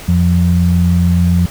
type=tone pair together; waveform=sine; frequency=87.31 / 174.61 Hz; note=F2 / F3; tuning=0 / 0 cents; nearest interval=octave; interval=1200 cents; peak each=-11 dBFS; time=0.08-1.46 s; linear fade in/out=5 ms; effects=pink hiss -32 dBFS RMS until 1.5 s